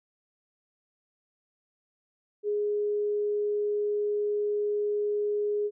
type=tone; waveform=sine; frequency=415.3 Hz; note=G#4; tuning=in tune; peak=-25 dBFS; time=2.43-5.71 s; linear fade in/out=50 ms; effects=none